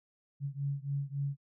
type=beating tone pair; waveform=sine; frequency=138.9 / 142.5 Hz; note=C#3 / C#3; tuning=+4 / +48 cents; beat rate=3.6 Hz; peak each=-35 / -36 dBFS; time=0.4-1.37 s; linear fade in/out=50 ms; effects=none